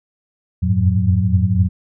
sine tone cluster, 87.1 / 91.1 / 99.3 / 110.3 / 183.3 Hz, F2 / F#2 / G2 / A2 / F#3, -4 / -26 / +23 / +5 / -16 cents, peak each -19 dBFS, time 0.62-1.69 s, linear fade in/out 20 ms, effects none

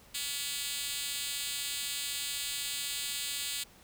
5% pulse tone with high-pass filter, 284 Hz, C#4, 42 cents sharp, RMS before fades -36 dBFS, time 0.14-3.64 s, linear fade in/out 10 ms, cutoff 4500 Hz, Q 1.2, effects pink hiss -58 dBFS RMS until 3.83 s

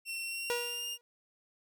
sawtooth tone with pitch glide, 2714 to 2815 Hz, E7 to F7, +50 to +13 cents, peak -33 dBFS, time 0.05-0.98 s, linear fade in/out 50 ms, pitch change +63 cents, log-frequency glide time 0.22-0.86 s
sawtooth tone with exponential decay, 480.8 Hz, B4, 46 cents flat, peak -25 dBFS, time 0.5-1.01 s, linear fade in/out 0 ms, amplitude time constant 110 ms
effects none

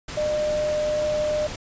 sine tone in noise, 605 Hz, D#5, 49 cents flat, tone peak -21 dBFS, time 0.17-1.47 s, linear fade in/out 5 ms, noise pink, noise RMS -34 dBFS, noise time 0.08-1.56 s, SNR +10 dB, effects resampled to 16000 Hz

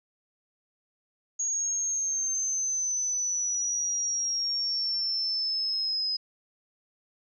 sine exponential sweep, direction down, 6645 to 5040 Hz, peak -26 dBFS, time 1.39-6.17 s, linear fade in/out 10 ms, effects none

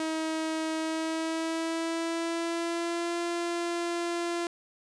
sawtooth tone with pitch glide, 318.3 to 343.1 Hz, D#4 to F4, +39 to -31 cents, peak -25 dBFS, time 0-4.47 s, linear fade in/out 2 ms, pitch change +130 cents, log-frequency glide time 0.77-3.19 s, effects resampled to 22050 Hz

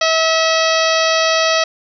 harmonic tone, 646 Hz, E5, 35 cents flat, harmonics 1 / 2 / 3 / 4 / 5 / 6 / 7 / 8 / 9, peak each -16 / -19 / -21 / -22 / -23 / -24 / -24 / -25 / -26 dBFS, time 0.01-1.64 s, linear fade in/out 5 ms, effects none

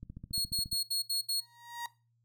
click train, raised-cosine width 5 ms, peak -31 dBFS, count 11, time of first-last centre 0.03-0.729 s, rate 14.3 Hz
sawtooth tone bursts, 4322 Hz, C#8, 45 cents flat, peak -27 dBFS, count 6, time 0.33-1.405 s, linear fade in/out 10 ms, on 120 ms, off 71 ms
35% pulse tone with exponential growth, 946 Hz, A#5, 25 cents sharp, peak -32 dBFS, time 1.35-1.86 s, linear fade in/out 2 ms, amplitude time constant 110 ms
effects noise-tail reverb RT60 0.3 s tail -18 dB re dry + added 117 Hz sine -70 dBFS peak until 2.24 s

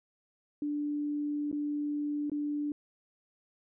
sine tone with dropouts, 293.7 Hz, D4, in tune, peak -30 dBFS, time 0.62-2.72 s, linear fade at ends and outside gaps 2 ms, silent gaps 1.515-1.527 / 2.298-2.317 s, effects none

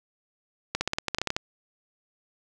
clicks, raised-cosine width 0.2 ms, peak -9 dBFS, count 12, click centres 0.75 / 0.81 / 0.876 / 0.934 / 0.985 / 1.083 / 1.147 / 1.185 / 1.216 / 1.273 / 1.304 / 1.365 s, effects none

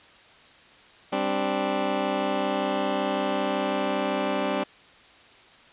15% pulse chord, G suspended fourth, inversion none, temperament just, 196 / 261.3 / 294 Hz, G3 / C4 / D4, 0 / -2 / +2 cents, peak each -23 dBFS, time 1.12-4.64 s, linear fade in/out 10 ms, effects white hiss -52 dBFS RMS until 5.72 s + resampled to 8000 Hz

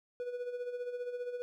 triangle tone with tremolo, 490 Hz, B4, 14 cents flat, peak -32 dBFS, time 0.2-1.42 s, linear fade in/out 0 ms, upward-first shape sine, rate 15 Hz, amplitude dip 60%, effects none

